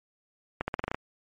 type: accelerating click train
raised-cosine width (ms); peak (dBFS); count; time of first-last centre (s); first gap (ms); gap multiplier
0.5; -14; 8; 0.61-0.945; 70; 0.87
effects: MP3 48 kbps

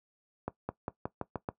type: accelerating click train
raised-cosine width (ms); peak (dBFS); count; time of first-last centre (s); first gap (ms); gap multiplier
1; -19; 7; 0.48-1.488; 210; 0.91
effects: noise-tail reverb RT60 0.1 s tail -17 dB re dry + high-pass 80 Hz 12 dB/octave

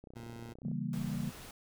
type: click train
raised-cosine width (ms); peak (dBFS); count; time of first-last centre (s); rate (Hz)
2; -37; 22; 0.04-0.715; 31.1
type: tone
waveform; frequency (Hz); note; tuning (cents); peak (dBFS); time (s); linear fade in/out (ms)
20% pulse; 116.54; A#2; 0; -40; 0.15-0.54; 20
type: chord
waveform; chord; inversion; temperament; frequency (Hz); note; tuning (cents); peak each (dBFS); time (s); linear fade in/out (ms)
sine; C# diminished seventh; none; equal with one note detuned; 138.59 / 164.81 / 196 / 234.4; C#3 / E3 / G3 / Bb3; 0 / 0 / 0 / +10; -39; 0.63-1.31; 20
type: noise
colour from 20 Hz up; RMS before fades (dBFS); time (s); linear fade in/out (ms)
pink; -49; 0.93-1.51; 2
effects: none

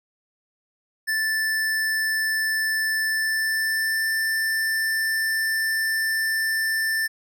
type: tone with pitch glide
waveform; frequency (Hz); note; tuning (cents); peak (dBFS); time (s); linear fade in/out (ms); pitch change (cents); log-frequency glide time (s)
square; 1760 to 1776.3; A6 to A6; 0 to +16; -22; 1.07-7.08; 20; +16; 3.07-4.05
effects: none

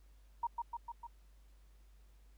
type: tone with echo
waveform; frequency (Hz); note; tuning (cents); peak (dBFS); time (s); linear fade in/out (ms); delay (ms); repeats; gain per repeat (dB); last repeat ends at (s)
sine; 940; A#5; +14; -32; 0.43-0.47; 5; 150; 4; -3; 1.07
effects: added 50 Hz sine -59 dBFS peak until 2.37 s + pink hiss -74 dBFS RMS until 2.37 s

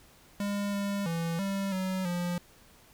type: tone with pitch steps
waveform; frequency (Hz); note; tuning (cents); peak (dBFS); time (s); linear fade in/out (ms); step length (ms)
square; 202.4 / 200.7 / 166.8 / 196.5 / 187.5 / 175.7; G#3 / G3 / E3 / G3 / F#3 / F3; -44 / +41 / +21 / +4 / +23 / +11; -30; 0.4-2.38; 2; 330
effects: pink hiss -58 dBFS RMS until 2.93 s

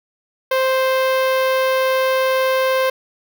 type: tone with notch filter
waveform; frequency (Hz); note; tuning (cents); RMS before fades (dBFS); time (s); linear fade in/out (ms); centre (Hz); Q
sawtooth; 523.3; C5; 0; -17; 0.51-2.9; 5; 7700; 0.61
effects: none

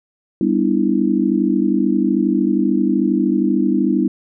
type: chord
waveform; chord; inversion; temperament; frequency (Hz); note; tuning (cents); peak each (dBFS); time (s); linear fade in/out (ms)
sine; E minor seventh; first; just; 197.78 / 247.2 / 296.7 / 329.6; G3 / B3 / D4 / E4; +16 / +2 / +18 / 0; -19; 0.41-4.08; 2
effects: none

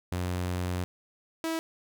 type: tone pair in turn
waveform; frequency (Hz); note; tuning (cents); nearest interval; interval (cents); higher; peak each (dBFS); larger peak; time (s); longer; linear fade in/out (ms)
sawtooth; 90 / 325.1; F#2 / E4; -47 / -24; octave + minor seventh; 2223; second; -25; neither; 0.12-0.84 / 1.44-1.59; first; 0
effects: none

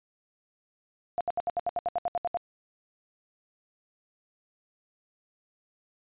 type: tone bursts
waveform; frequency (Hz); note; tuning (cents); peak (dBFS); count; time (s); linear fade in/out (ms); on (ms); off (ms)
sine; 698.5; F5; 0; -25; 13; 1.18-2.371; 0; 27; 70
effects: resampled to 8000 Hz

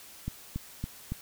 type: click train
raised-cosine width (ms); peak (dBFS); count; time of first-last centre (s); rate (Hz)
5; -20; 4; 0.28-1.12; 3.57
effects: white hiss -50 dBFS RMS until 1.21 s

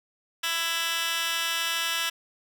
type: tone with high-pass filter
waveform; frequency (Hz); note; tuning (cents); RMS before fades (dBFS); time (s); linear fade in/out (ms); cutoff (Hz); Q
15% pulse; 332.2; E4; +13; -28; 0.43-2.1; 10; 2200; 2.5
effects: none

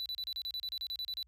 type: tone bursts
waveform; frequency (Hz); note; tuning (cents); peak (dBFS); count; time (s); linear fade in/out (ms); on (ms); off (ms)
triangle; 3973; B7; +10; -34; 14; 0-1.228; 0; 58; 32
effects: added 60 Hz sine -63 dBFS peak until 1.27 s

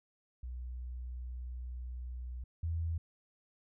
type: tone pair in turn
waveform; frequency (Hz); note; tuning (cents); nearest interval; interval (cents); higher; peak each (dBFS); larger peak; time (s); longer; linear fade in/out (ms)
sine; 61.74 / 82.41; B1 / E2; 0 / 0; perfect fourth; 500; second; -39 / -32; second; 0.43-2.44 / 2.63-2.98; first; 5
effects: none

